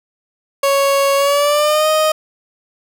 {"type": "tone with pitch glide", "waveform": "30% pulse", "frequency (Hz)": [554.4, 622.3], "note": ["C#5", "D#5"], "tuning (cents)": [0, 0], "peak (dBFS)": -9, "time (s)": [0.63, 2.12], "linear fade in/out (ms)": 5, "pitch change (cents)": 200, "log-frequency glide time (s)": [1.16, 1.88], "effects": []}